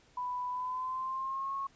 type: tone with pitch glide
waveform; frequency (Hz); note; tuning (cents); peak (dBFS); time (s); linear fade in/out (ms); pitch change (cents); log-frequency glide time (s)
sine; 992 to 1094.4; B5 to C#6; +7 to -23; -33; 0.17-1.67; 5; +170; 0.5-1.55
effects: pink hiss -64 dBFS RMS until 1.75 s + resampled to 16000 Hz